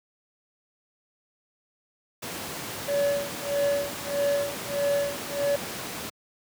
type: noise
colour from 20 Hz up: pink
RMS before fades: -34 dBFS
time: 2.22-6.1 s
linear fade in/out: 10 ms
type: tone with tremolo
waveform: triangle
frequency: 569 Hz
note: C#5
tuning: 45 cents sharp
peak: -19 dBFS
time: 2.88-5.56 s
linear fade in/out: 5 ms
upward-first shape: sine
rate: 1.6 Hz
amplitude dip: 100%
effects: high-pass 150 Hz 12 dB/octave

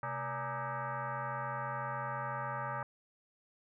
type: tone with frequency modulation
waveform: sine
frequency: 130 Hz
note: C3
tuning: 11 cents flat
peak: -35 dBFS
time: 0.03-2.83 s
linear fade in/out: 2 ms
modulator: 354 Hz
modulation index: 4.1
effects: none

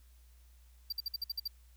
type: tone bursts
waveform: square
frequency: 4699 Hz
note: D8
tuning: in tune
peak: -34 dBFS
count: 8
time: 0.9-1.478 s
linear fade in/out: 5 ms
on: 25 ms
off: 54 ms
effects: added 60 Hz sine -57 dBFS peak until 1.76 s + white hiss -70 dBFS RMS until 1.76 s

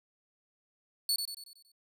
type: tone with echo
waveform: sawtooth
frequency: 4435 Hz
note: C#8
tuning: in tune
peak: -24 dBFS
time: 1.09-1.16 s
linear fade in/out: 2 ms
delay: 93 ms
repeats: 6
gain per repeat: -6 dB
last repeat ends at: 1.718 s
effects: none

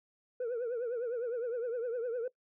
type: tone with vibrato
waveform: sine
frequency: 477.5 Hz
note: A#4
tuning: 42 cents sharp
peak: -30 dBFS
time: 0.4-2.28 s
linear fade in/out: 5 ms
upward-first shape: triangle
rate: 9.8 Hz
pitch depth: 130 cents each way
effects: noise-tail reverb RT60 0.1 s tail -21 dB re dry + tanh soft clip ceiling -31 dBFS

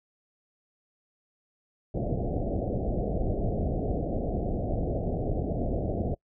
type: low-pass noise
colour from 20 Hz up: pink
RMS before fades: -29 dBFS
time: 1.94-6.15 s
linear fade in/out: 10 ms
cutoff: 730 Hz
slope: 96 dB/octave
effects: noise-tail reverb RT60 0.1 s tail -24 dB re dry

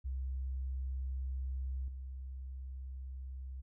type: tone with level steps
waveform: sine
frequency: 65.41 Hz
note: C2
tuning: in tune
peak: -35 / -41 dBFS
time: 0.04-3.62 s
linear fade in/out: 20 ms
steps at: 1.88 s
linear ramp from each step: 2 ms
effects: none

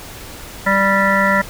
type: harmonic tone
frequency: 196 Hz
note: G3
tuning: in tune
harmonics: 1 / 3 / 5 / 7 / 9 / 10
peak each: -19 / -19 / -19 / -19 / -19 / -19 dBFS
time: 0.66-1.42 s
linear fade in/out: 10 ms
effects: pink hiss -34 dBFS RMS until 1.49 s

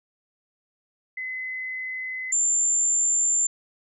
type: tone pair in turn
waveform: sine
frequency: 2033 / 7245 Hz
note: B6 / A8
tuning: +50 / +50 cents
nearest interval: octave + minor seventh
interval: 2200 cents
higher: second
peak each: -29 / -19 dBFS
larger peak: second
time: 1.17-2.32 / 2.32-3.47 s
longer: neither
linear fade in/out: 5 ms
effects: none

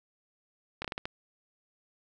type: slowing click train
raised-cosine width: 0.3 ms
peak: -18 dBFS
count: 6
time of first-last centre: 0.82-1.055 s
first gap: 25 ms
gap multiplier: 1.32
effects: none

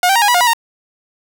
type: tone with pitch steps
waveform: sawtooth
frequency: 719 / 779 / 936 / 823 / 975 / 712 / 975 / 924 Hz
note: F#5 / G5 / A#5 / G#5 / B5 / F5 / B5 / A#5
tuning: -50 / -11 / +7 / -16 / -23 / +33 / -23 / -16 cents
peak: -6 dBFS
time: 0.03-0.534 s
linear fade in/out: 2 ms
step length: 63 ms
effects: none

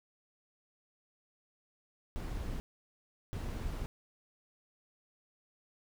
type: noise bursts at uneven times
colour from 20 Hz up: brown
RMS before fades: -38 dBFS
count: 2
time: 2.16-2.6 / 3.33-3.86 s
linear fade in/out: 0 ms
effects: none

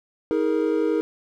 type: chord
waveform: triangle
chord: D# suspended fourth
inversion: none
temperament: equal with one note detuned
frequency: 318.2 / 415.3 / 466.2 Hz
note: D#4 / G#4 / A#4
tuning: +39 / 0 / 0 cents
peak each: -21 / -23 / -22 dBFS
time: 0.31-1.01 s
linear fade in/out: 0 ms
effects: none

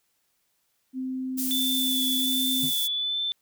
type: tone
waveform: sine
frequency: 259.4 Hz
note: C4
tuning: 15 cents flat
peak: -28 dBFS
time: 0.93-2.71 s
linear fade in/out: 50 ms
type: high-pass noise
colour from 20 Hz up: pink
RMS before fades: -30 dBFS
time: 1.37-2.88 s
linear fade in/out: 20 ms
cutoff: 11000 Hz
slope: 12 dB/octave
type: tone with vibrato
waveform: sine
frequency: 3494 Hz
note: A7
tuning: 13 cents flat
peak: -25 dBFS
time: 1.51-3.32 s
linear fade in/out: 0 ms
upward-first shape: sine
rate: 1.3 Hz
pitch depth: 23 cents each way
type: tone with exponential decay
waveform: triangle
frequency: 155.56 Hz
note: D#3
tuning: in tune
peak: -27 dBFS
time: 2.63-2.79 s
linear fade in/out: 5 ms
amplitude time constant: 33 ms
effects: white hiss -72 dBFS RMS until 3.41 s

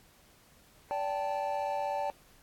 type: chord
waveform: triangle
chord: D suspended fourth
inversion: none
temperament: equal with one note detuned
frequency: 578.9 / 784 / 880 Hz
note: D5 / G5 / A5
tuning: -25 / 0 / 0 cents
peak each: -33 dBFS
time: 0.91-2.1 s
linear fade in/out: 0 ms
effects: pink hiss -61 dBFS RMS until 2.42 s + AAC 64 kbps

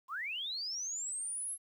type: linear sweep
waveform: sine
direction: up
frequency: 976 to 11175 Hz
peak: -36 dBFS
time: 0.08-1.58 s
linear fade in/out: 50 ms
effects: 11-bit

